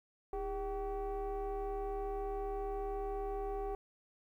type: tone with frequency modulation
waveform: sine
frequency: 403.3 Hz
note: G4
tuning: 49 cents sharp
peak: -34 dBFS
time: 0.33-3.75 s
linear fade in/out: 2 ms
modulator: 366 Hz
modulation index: 1.1
effects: tanh soft clip ceiling -33 dBFS + 12-bit